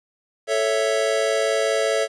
square chord, A major, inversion none, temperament equal, 440 / 554.4 / 659.3 Hz, A4 / C#5 / E5, 0 / 0 / 0 cents, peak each -24 dBFS, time 0.47-2.08 s, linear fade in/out 50 ms, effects resampled to 22050 Hz + 9-bit

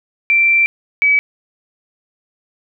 sine tone pair in turn, 2349 / 2285 Hz, D7 / D7, 0 / -48 cents, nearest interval unison, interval 48 cents, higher first, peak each -9 dBFS, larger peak neither, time 0.3-0.66 / 1.02-1.19 s, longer first, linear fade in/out 0 ms, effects none

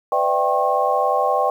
sine tone cluster, 503 / 595 / 672 / 783 / 1083 Hz, B4 / D5 / E5 / G5 / C#6, +32 / +22 / +33 / -2 / -41 cents, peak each -23 / -22 / -26 / -20 / -22 dBFS, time 0.12-1.5 s, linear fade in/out 2 ms, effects 8-bit

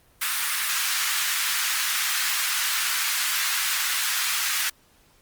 pink high-pass noise, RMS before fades -25 dBFS, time 0.21-4.7 s, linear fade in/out 10 ms, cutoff 1300 Hz, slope 24 dB/octave, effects pink hiss -59 dBFS RMS until 5.21 s + Opus 32 kbps

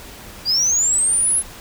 sine linear sweep, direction up, 4675 to 10930 Hz, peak -12 dBFS, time 0.45-1.43 s, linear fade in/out 50 ms, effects tanh soft clip ceiling -13 dBFS + pink hiss -38 dBFS RMS until 1.6 s

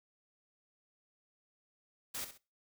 white noise with echo, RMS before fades -40 dBFS, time 2.14-2.25 s, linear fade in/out 10 ms, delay 65 ms, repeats 2, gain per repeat -10 dB, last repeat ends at 2.38 s, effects noise-tail reverb RT60 0.3 s tail -21 dB re dry

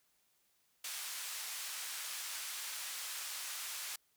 white band-pass noise, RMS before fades -43 dBFS, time 0.84-3.96 s, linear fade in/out 5 ms, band 1100 to 11000 Hz, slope 12 dB/octave, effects white hiss -75 dBFS RMS until 4.16 s

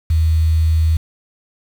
sine tone with quantisation, 80.1 Hz, E2, 49 cents flat, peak -11 dBFS, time 0.1-0.97 s, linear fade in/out 5 ms, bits 6, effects none

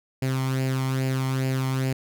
sawtooth tone with flanger, 131.7 Hz, C3, 12 cents sharp, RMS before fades -25 dBFS, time 0.22-1.93 s, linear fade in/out 5 ms, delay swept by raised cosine 0.41 to 0.95 ms, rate 2.4 Hz, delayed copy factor +0.6, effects none

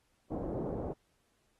white low-pass noise, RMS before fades -37 dBFS, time 0.3-0.94 s, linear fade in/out 20 ms, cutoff 590 Hz, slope 24 dB/octave, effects pink hiss -75 dBFS RMS until 1.59 s + AAC 32 kbps

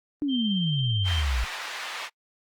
sine exponential sweep, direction down, 300 to 55.7 Hz, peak -23 dBFS, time 0.22-1.44 s, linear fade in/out 0 ms
sine tone with tremolo, 3142 Hz, G7, 3 cents sharp, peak -27 dBFS, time 0.28-1.24 s, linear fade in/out 50 ms, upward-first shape triangle, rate 18 Hz, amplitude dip 40%
white band-pass noise, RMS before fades -35 dBFS, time 1.04-2.1 s, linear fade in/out 50 ms, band 890 to 2700 Hz, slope 12 dB/octave
effects noise-tail reverb RT60 0.1 s tail -25 dB re dry + Opus 32 kbps

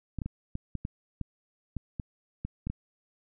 clicks, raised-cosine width 5 ms, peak -21 dBFS, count 12, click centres 0.187 / 0.218 / 0.26 / 0.554 / 0.753 / 0.851 / 1.213 / 1.767 / 1.998 / 2.45 / 2.67 / 2.7 s, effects none

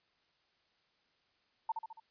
sine tone with echo, 897 Hz, A5, 33 cents sharp, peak -30 dBFS, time 1.69-1.72 s, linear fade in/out 5 ms, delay 70 ms, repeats 4, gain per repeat -5 dB, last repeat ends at 2 s, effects white hiss -74 dBFS RMS until 2.1 s + resampled to 11025 Hz

